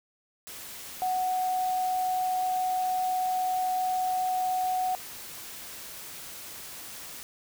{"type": "tone in noise", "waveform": "sine", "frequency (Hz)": 740, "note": "F#5", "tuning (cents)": 0, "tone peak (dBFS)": -25, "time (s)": [1.02, 4.95], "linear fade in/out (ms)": 0, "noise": "white", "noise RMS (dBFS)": -42, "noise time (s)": [0.47, 7.23], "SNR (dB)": 14, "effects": []}